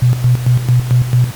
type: tone with tremolo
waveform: sine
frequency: 123.47 Hz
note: B2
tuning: in tune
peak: -6 dBFS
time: 0.02-1.31 s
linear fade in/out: 5 ms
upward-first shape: square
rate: 4.5 Hz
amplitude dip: 70%
effects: pink hiss -31 dBFS RMS until 1.35 s + MP3 96 kbps